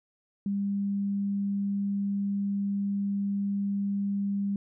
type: tone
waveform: sine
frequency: 199.9 Hz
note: G3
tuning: 34 cents sharp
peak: -26 dBFS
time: 0.46-4.56 s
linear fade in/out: 2 ms
effects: none